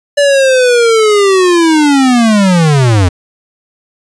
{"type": "linear sweep", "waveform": "square", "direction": "down", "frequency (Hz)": [580, 84.5], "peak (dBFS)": -6, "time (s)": [0.17, 3.09], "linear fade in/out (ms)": 10, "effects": ["resampled to 22050 Hz"]}